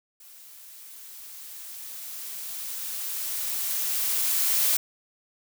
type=noise with level ramp; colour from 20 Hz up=blue; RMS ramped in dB=-49 to -22 dBFS; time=0.2-4.77 s; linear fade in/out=5 ms; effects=none